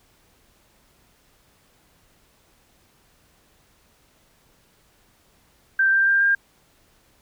sine tone with pitch steps, 1568 / 1579.8 / 1591.7 / 1603.7 Hz, G6 / G6 / G6 / G6, 0 / +13 / +26 / +39 cents, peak -15 dBFS, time 5.79-6.35 s, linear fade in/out 5 ms, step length 140 ms, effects pink hiss -60 dBFS RMS until 7.21 s

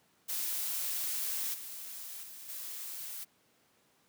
blue noise with level steps, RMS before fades -35 / -44 / -48 / -42 dBFS, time 0.28-3.25 s, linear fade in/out 20 ms, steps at 1.53 / 2.22 / 2.48 s, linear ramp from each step 20 ms, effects pink hiss -69 dBFS RMS until 4.08 s + high-pass 150 Hz 12 dB/octave

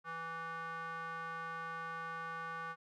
square tone with band-pass filter, 164.81 Hz, E3, in tune, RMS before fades -43 dBFS, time 0.04-2.76 s, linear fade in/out 50 ms, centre 1300 Hz, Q 6.2, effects none

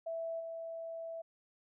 sine tone with level steps, 659.3 Hz, E5, in tune, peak -36 / -40 dBFS, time 0.06-1.22 s, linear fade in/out 10 ms, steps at 0.39 s, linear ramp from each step 20 ms, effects none

